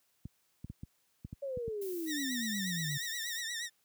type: clicks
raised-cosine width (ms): 5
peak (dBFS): -29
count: 8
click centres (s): 0.255 / 0.645 / 0.7 / 0.834 / 1.249 / 1.329 / 1.573 / 1.68
type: exponential sweep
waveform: sine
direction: down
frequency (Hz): 569 to 140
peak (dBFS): -35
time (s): 1.42-2.98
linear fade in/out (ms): 10
type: noise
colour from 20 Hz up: violet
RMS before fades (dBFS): -47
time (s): 1.81-3.41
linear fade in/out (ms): 10
type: tone with vibrato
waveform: 15% pulse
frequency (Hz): 1864.7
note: A#6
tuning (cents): 0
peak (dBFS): -30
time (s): 2.06-3.7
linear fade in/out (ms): 50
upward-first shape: triangle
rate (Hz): 8.4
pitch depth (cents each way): 100
effects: white hiss -74 dBFS RMS until 3.84 s + high-pass 60 Hz 12 dB/octave